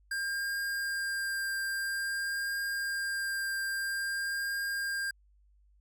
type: tone with vibrato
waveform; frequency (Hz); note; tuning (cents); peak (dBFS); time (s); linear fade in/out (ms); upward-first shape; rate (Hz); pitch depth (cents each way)
square; 1600; G6; +35; -32; 0.11-5.11; 5; triangle; 0.5; 12
effects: added 50 Hz sine -61 dBFS peak until 5.8 s